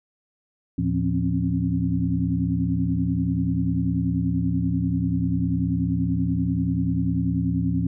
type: tone cluster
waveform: sine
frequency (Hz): 77.5 / 112.5 / 172.8 / 261.3 / 271.6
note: D#2 / A2 / F3 / C4 / C#4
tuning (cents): -6 / +39 / -18 / -2 / -35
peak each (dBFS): -30 / -26 / -24 / -30 / -27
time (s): 0.78-7.87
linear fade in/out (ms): 5
effects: none